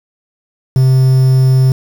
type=tone with quantisation; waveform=triangle; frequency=130.7 Hz; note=C3; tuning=1 cent flat; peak=-4 dBFS; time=0.76-1.72 s; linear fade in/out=2 ms; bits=5; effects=none